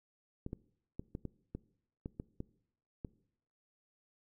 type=clicks; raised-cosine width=3 ms; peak=-27 dBFS; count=10; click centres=0.464 / 0.531 / 0.995 / 1.151 / 1.253 / 1.55 / 2.059 / 2.199 / 2.404 / 3.048 s; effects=noise-tail reverb RT60 0.7 s tail -21 dB re dry